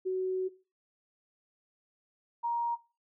sine tone pair in turn, 373.4 / 940.9 Hz, F#4 / A#5, +16 / +16 cents, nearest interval octave + major third, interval 1600 cents, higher second, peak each -28 / -28 dBFS, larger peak neither, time 0.05-0.49 / 2.43-2.76 s, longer first, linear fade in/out 20 ms, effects noise-tail reverb RT60 0.3 s tail -17 dB re dry

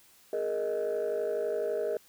sine chord, Ab suspended second, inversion none, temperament just, 415.3 / 467.2 / 623 Hz, Ab4 / Bb4 / Eb5, 0 / +4 / +2 cents, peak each -31 dBFS, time 0.33-1.97 s, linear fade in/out 2 ms, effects tanh soft clip ceiling -24 dBFS + white hiss -60 dBFS RMS until 2.08 s

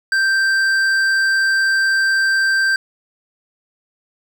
triangle tone with hard clipping, 1568 Hz, G6, in tune, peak -15 dBFS, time 0.12-2.76 s, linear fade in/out 2 ms, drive 12 dB, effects none

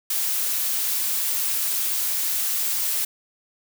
blue noise, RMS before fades -24 dBFS, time 0.1-3.05 s, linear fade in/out 5 ms, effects none

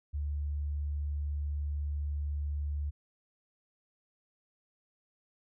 sine tone, 73 Hz, D2, 10 cents flat, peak -31 dBFS, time 0.13-2.91 s, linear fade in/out 20 ms, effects none

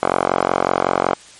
5% pulse tone with band-pass filter, 45.38 Hz, F#1, 33 cents flat, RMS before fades -18 dBFS, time 0.03-1.15 s, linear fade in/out 0 ms, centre 880 Hz, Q 5.5, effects white hiss -43 dBFS RMS until 1.39 s + MP3 48 kbps

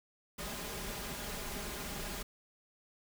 pink noise with comb filter, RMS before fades -41 dBFS, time 0.38-2.23 s, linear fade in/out 10 ms, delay 4.9 ms, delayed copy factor +0.6, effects none

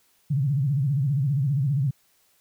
sine tone with vibrato, 138.59 Hz, C#3, in tune, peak -20 dBFS, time 0.3-1.91 s, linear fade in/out 10 ms, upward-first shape sine, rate 15 Hz, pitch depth 170 cents each way, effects white hiss -64 dBFS RMS until 2.4 s

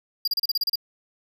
square tone bursts, 4807 Hz, D8, 39 cents sharp, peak -21 dBFS, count 9, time 0.25-0.757 s, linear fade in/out 5 ms, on 27 ms, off 33 ms, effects none

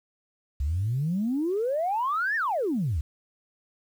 sine exponential two-way sweep, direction up then down, 65.41 to 1859 to 65.41 Hz, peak -23 dBFS, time 0.6-3.01 s, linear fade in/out 5 ms, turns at 2.36 s, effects tanh soft clip ceiling -19 dBFS + 9-bit

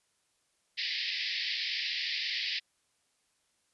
white band-pass noise, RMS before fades -34 dBFS, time 0.77-2.6 s, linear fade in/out 20 ms, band 1800 to 5100 Hz, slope 96 dB/octave, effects white hiss -74 dBFS RMS until 3.73 s + resampled to 24000 Hz

